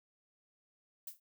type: noise with exponential decay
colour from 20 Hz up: violet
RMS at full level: -39 dBFS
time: 1.07-1.2 s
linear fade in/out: 5 ms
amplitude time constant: 28 ms
effects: none